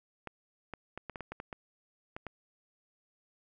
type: clicks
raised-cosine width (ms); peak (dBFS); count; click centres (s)
0.5; -25; 11; 0.273 / 0.737 / 0.976 / 1.097 / 1.158 / 1.207 / 1.32 / 1.401 / 1.528 / 2.165 / 2.267
effects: none

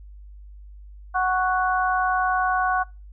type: harmonic tone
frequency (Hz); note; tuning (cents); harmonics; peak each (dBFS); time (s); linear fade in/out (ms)
370; F#4; 0; 2 / 3 / 4; -22 / -24 / -25; 1.14-2.84; 20
effects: noise-tail reverb RT60 0.3 s tail -26 dB re dry + added 50 Hz sine -40 dBFS peak until 3.12 s

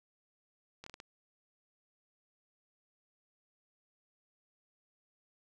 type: slowing click train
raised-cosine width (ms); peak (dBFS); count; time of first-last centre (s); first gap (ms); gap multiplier
0.2; -30; 5; 0.84-1.001; 24; 1.36
effects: none

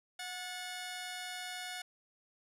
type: tone pair together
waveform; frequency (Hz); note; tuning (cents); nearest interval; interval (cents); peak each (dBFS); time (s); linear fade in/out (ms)
10% pulse; 730 / 1736.2; F#5 / A6; -24 / -24; octave + minor third; 1500; -33 / -37; 0.19-1.82; 5
effects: low-pass 11000 Hz 12 dB/octave

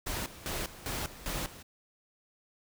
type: noise with tremolo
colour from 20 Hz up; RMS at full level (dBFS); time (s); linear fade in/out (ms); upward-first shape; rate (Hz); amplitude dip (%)
pink; -35; 0.06-1.63; 10; square; 2.5; 80
effects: none

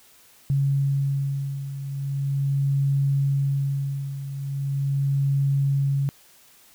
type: beating tone pair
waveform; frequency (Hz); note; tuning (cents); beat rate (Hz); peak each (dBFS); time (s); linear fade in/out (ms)
sine; 138.59 / 138.99; C#3 / C#3; 0 / +5; 0.4; -22 / -27; 0.5-6.09; 0
effects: white hiss -54 dBFS RMS until 6.74 s

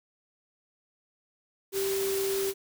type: tone in noise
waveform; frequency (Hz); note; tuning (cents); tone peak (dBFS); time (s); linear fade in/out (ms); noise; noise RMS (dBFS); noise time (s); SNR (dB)
sine; 390.1; G4; -8; -27; 1.72-2.54; 50; white; -35; 1.72-2.54; +5
effects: none

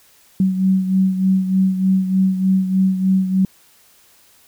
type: beating tone pair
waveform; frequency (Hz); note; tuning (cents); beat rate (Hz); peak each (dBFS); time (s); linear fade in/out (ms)
sine; 188.6 / 191.9; F#3 / G3; +33 / -37; 3.3; -14 / -21; 0.4-3.45; 2
effects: white hiss -52 dBFS RMS until 4.47 s

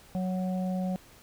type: harmonic tone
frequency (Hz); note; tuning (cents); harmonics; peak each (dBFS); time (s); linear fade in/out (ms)
185; F#3; 0; 1 / 3 / 4; -28 / -38 / -40; 0.15-0.96; 0
effects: pink hiss -55 dBFS RMS until 1.22 s

